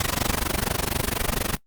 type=noise with amplitude modulation; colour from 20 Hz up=pink; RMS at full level=-21 dBFS; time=0-1.57 s; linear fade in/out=5 ms; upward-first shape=sine; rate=24.2 Hz; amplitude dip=95%; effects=noise-tail reverb RT60 0.1 s tail -18 dB re dry + Opus 48 kbps